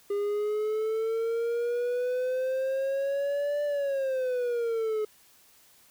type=exponential two-way sweep; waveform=triangle; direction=up then down; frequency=404 to 587.3 to 424.3 Hz; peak=-24 dBFS; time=0.1-5.05 s; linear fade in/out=5 ms; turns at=3.64 s; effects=white hiss -59 dBFS RMS until 5.9 s